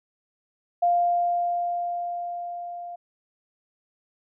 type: tone with level ramp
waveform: sine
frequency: 699 Hz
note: F5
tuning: 1 cent sharp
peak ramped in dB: -17 to -34 dBFS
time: 0.82-2.96 s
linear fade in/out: 10 ms
effects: none